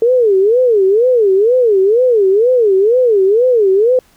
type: tone with vibrato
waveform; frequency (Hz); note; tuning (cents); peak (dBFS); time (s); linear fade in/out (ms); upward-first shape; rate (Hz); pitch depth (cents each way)
sine; 440; A4; 0; -7; 0.02-3.99; 2; sine; 2.1; 260
effects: pink hiss -51 dBFS RMS until 4.16 s